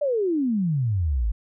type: exponential sweep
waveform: sine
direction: down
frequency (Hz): 606 to 49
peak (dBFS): -20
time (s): 0.01-1.32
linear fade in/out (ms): 10
effects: none